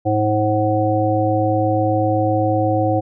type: harmonic tone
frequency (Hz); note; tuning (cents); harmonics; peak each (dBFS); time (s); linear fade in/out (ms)
106.5; G#2; +44; 1 / 3 / 5 / 7; -20 / -20 / -20 / -20; 0.05-3.01; 20
effects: none